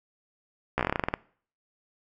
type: slowing click train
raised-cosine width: 0.5 ms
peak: -10 dBFS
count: 13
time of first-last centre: 0.78-1.139 s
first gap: 14 ms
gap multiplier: 1.13
effects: noise-tail reverb RT60 0.5 s tail -22 dB re dry